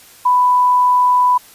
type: tone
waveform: sine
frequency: 993 Hz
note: B5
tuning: 9 cents sharp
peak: -9 dBFS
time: 0.25-1.38 s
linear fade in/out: 10 ms
effects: white hiss -43 dBFS RMS until 1.54 s + resampled to 32000 Hz